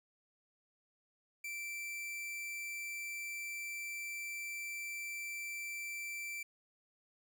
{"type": "tone", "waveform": "45% pulse", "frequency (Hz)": 2340, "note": "D7", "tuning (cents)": -7, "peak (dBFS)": -40, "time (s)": [1.44, 6.43], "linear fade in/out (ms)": 5, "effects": []}